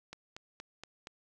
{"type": "click train", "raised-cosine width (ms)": 0.2, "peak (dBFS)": -27, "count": 5, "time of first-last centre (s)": [0.13, 1.071], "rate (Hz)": 4.25, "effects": []}